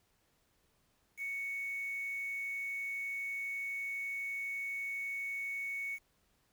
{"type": "tone with quantisation", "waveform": "sine", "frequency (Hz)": 2222, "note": "C#7", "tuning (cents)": 4, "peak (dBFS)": -36, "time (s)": [1.17, 5.99], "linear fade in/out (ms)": 50, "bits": 9, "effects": ["pink hiss -74 dBFS RMS until 6.52 s"]}